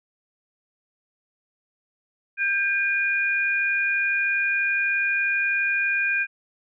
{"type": "tone pair together", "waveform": "sine", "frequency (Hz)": [1589.2, 2437], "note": ["G6", "D#7"], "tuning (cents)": [23, -37], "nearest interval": "perfect fifth", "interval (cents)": 740, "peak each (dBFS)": -23, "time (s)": [2.37, 6.27], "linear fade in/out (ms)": 50, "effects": []}